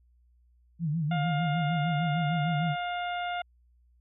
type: tone with vibrato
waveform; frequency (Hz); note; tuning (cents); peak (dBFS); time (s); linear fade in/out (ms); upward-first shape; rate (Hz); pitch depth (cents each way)
sine; 157.6; D#3; +23; -26; 0.79-2.76; 50; sine; 6.6; 130
type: harmonic tone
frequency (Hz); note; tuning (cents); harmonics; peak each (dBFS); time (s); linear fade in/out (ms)
707; F5; +21; 1 / 2 / 3 / 4 / 5; -31 / -37 / -41 / -43 / -45; 1.11-3.42; 5
effects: added 60 Hz sine -60 dBFS peak until 4 s